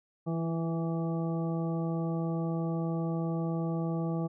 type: harmonic tone with a mistuned harmonic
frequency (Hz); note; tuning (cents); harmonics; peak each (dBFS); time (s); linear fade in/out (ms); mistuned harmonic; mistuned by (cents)
164.81; E3; 0; 1 / 2 / 3 / 4 / 5 / 7; -30 / -36 / -40 / -42 / -44 / -47; 0.26-4.28; 20; 2; +16
effects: none